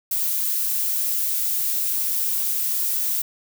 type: noise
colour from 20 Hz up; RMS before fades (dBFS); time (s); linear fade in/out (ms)
violet; -23; 0.11-3.22; 5
effects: none